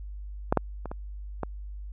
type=clicks; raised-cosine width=1 ms; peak=-8 / -7 / -21 / -21 / -15 dBFS; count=5; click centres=0.525 / 0.573 / 0.857 / 0.915 / 1.433 s; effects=added 50 Hz sine -36 dBFS peak until 1.92 s